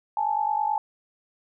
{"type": "tone pair together", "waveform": "sine", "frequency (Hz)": [830.6, 880], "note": ["G#5", "A5"], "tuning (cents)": [0, 0], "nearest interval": "minor second", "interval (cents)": 100, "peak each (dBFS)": -25, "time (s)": [0.17, 0.78], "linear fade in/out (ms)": 2, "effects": []}